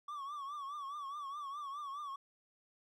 triangle tone with vibrato, 1140 Hz, C#6, 48 cents sharp, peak -39 dBFS, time 0.08-2.16 s, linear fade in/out 5 ms, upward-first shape triangle, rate 4.8 Hz, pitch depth 110 cents each way, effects none

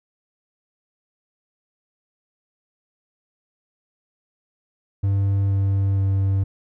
triangle tone with pitch steps, 98.7 / 97.96 / 97.23 Hz, G2 / G2 / G2, +12 / -1 / -14 cents, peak -15 dBFS, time 5.03-6.44 s, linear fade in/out 10 ms, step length 470 ms, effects none

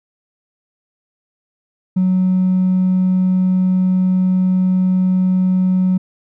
sine tone with hard clipping, 185 Hz, F#3, in tune, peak -12 dBFS, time 1.96-5.98 s, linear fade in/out 10 ms, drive 1 dB, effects none

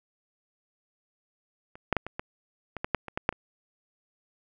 clicks, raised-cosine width 0.5 ms, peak -30 / -8 / -9 / -21 / -17 / -20 / -14 / -8 / -23 / -14 / -6 / -27 dBFS, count 12, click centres 1.755 / 1.927 / 1.967 / 2.066 / 2.195 / 2.767 / 2.845 / 2.947 / 3.083 / 3.175 / 3.291 / 3.326 s, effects none

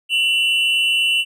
triangle tone pair together, 2722 / 2950 Hz, F7 / F#7, -45 / -6 cents, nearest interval minor second, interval 139 cents, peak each -16 dBFS, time 0.09-1.25 s, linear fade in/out 50 ms, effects none

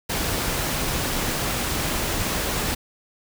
pink noise, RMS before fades -25 dBFS, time 0.09-2.75 s, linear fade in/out 10 ms, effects none

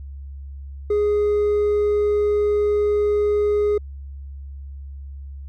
sine tone with hard clipping, 415.3 Hz, G#4, in tune, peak -17 dBFS, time 0.9-3.78 s, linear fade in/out 5 ms, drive 2 dB, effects added 69 Hz sine -32 dBFS peak until 5.48 s

